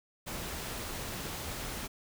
pink noise, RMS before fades -39 dBFS, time 0.26-1.88 s, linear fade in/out 20 ms, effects none

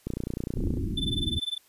click train, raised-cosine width 3 ms, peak -18 dBFS, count 22, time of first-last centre 0.07-0.772 s, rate 29.9 Hz
pink low-pass noise, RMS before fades -30 dBFS, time 0.55-1.4 s, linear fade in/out 20 ms, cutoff 370 Hz, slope 96 dB/octave
triangle tone with tremolo, 3520 Hz, A7, in tune, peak -24 dBFS, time 0.97-1.58 s, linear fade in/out 5 ms, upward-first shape sine, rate 20 Hz, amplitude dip 100%
effects white hiss -61 dBFS RMS until 1.68 s + resampled to 32000 Hz

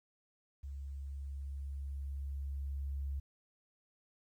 sine tone with level ramp, 69.3 Hz, C#2, in tune, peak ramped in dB -41 to -35 dBFS, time 0.63-3.2 s, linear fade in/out 10 ms, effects 12-bit

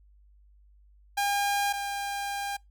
sawtooth tone pair in turn, 807 / 802.9 Hz, G#5 / G5, -50 / +41 cents, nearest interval unison, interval 9 cents, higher first, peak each -21 / -27 dBFS, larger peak first, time 1.17-1.73 / 1.73-2.57 s, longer second, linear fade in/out 10 ms, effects noise-tail reverb RT60 0.2 s tail -26 dB re dry + added 50 Hz sine -55 dBFS peak until 2.7 s

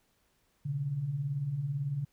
sine beating tone pair, 124.9 / 142.9 Hz, B2 / D3, +20 / -47 cents, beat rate 18 Hz, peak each -39 / -31 dBFS, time 0.65-2.05 s, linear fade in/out 10 ms, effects pink hiss -72 dBFS RMS until 2.12 s

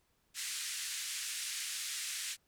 white band-pass noise, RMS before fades -40 dBFS, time 0.34-2.37 s, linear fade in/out 50 ms, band 1700 to 9600 Hz, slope 24 dB/octave, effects pink hiss -75 dBFS RMS until 2.47 s

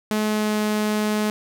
sawtooth tone with pitch glide, 213.7 to 212.2 Hz, G#3 to G#3, +50 to +38 cents, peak -16 dBFS, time 0.11-1.3 s, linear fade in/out 0 ms, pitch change -12 cents, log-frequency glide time 0.24-0.6 s, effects none

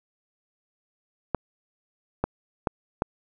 clicks, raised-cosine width 1 ms, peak -9 dBFS, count 4, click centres 1.347 / 2.24 / 2.672 / 3.021 s, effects none

